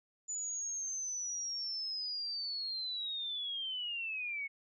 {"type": "linear sweep", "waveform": "sine", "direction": "down", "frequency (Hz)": [7000, 2188], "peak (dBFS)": -36, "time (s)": [0.28, 4.48], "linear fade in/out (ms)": 20, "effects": []}